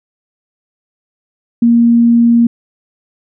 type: tone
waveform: sine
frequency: 234.6 Hz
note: A#3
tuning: 11 cents sharp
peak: -5 dBFS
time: 1.62-2.47 s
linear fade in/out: 5 ms
effects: none